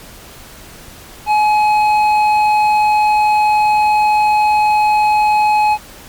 triangle tone with hard clipping, 846 Hz, G#5, 32 cents sharp, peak -11 dBFS, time 1.26-5.78 s, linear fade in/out 50 ms, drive 11 dB, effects pink hiss -37 dBFS RMS until 6.08 s + MP3 96 kbps

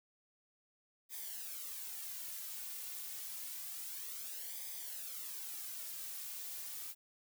blue noise with flanger, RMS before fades -45 dBFS, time 1.09-6.95 s, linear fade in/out 50 ms, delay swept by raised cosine 0.71 to 3.11 ms, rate 0.28 Hz, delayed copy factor -0.65, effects none

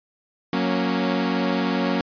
sawtooth chord, F# major, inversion none, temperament equal with one note detuned, 183.93 / 233.1 / 277.2 Hz, F#3 / A#3 / C#4, -10 / 0 / 0 cents, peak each -21 / -21 / -21 dBFS, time 0.53-2.01 s, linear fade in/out 2 ms, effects resampled to 11025 Hz

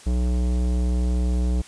sine tone with tanh clipping, 61.1 Hz, B1, 18 cents flat, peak -21 dBFS, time 0.06-1.62 s, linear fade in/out 10 ms, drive 17 dB, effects white hiss -46 dBFS RMS until 1.67 s + resampled to 22050 Hz

